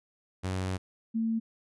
sawtooth / sine tone pair in turn, 93.4 / 225.4 Hz, F#2 / A3, +17 / +42 cents, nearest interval octave + minor third, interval 1525 cents, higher second, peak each -26 dBFS, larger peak neither, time 0.43-0.78 / 1.14-1.4 s, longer first, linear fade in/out 20 ms, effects resampled to 24000 Hz

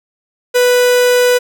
45% pulse tone, 493.9 Hz, B4, in tune, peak -8 dBFS, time 0.54-1.39 s, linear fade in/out 20 ms, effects none

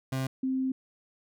30% pulse / sine tone pair in turn, 132 / 261.9 Hz, C3 / C4, +16 / +2 cents, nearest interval octave, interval 1186 cents, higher second, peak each -26 dBFS, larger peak neither, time 0.12-0.27 / 0.43-0.72 s, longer second, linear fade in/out 5 ms, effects none

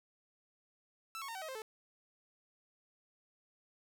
sawtooth tone with pitch steps, 1325 / 1101.4 / 915.5 / 761 / 632.6 / 525.8 / 437.1 Hz, E6 / C#6 / A#5 / F#5 / D#5 / C5 / A4, +9 / -11 / -32 / +48 / +29 / +8 / -11 cents, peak -38 dBFS, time 1.15-1.619 s, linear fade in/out 0 ms, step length 67 ms, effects none

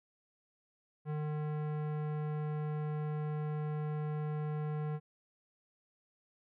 sine tone with tanh clipping, 151.3 Hz, D#3, 48 cents flat, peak -36 dBFS, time 1.05-5 s, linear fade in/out 50 ms, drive 18 dB, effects none

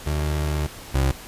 30% pulse tone pair in turn, 75.1 / 67.04 Hz, D2 / C2, +39 / +43 cents, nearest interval major second, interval 196 cents, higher first, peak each -19 / -15 dBFS, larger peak second, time 0.06-0.67 / 0.94-1.12 s, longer first, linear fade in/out 10 ms, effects pink hiss -40 dBFS RMS until 1.27 s + resampled to 32000 Hz

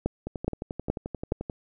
two click trains, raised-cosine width 2 ms, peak -19 / -11 dBFS, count 15 / 4, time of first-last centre 0.27-1.498 / 0.06-1.321 s, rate 11.4 / 2.38 Hz, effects none

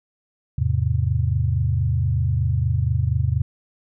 sine chord, E augmented, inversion none, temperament equal with one note detuned, 82.41 / 106.44 / 130.81 Hz, E2 / G#2 / B#2, 0 / +43 / 0 cents, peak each -22 dBFS, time 0.58-3.42 s, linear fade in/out 5 ms, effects none

